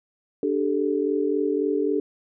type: chord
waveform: sine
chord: D suspended fourth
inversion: none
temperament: equal with one note detuned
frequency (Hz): 293.7 / 392 / 435.7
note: D4 / G4 / A4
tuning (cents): 0 / 0 / -17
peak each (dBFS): -25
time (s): 0.43-2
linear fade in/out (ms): 2
effects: none